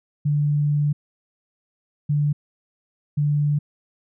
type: tone bursts at uneven times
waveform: sine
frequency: 146.83 Hz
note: D3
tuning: in tune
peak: -17 dBFS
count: 3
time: 0.25-0.93 / 2.09-2.33 / 3.17-3.59 s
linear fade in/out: 10 ms
effects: none